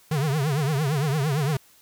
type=tone with vibrato; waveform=square; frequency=145.7 Hz; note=D3; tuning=13 cents flat; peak=-22 dBFS; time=0.11-1.57 s; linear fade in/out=5 ms; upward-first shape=triangle; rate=8.8 Hz; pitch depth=200 cents each way; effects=white hiss -56 dBFS RMS until 1.81 s